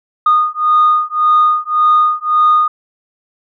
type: beating tone pair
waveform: sine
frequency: 1229 / 1230.8 Hz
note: D#6 / D#6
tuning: -22 / -19 cents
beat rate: 1.8 Hz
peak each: -11 dBFS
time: 0.26-2.68 s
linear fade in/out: 5 ms
effects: tanh soft clip ceiling -3 dBFS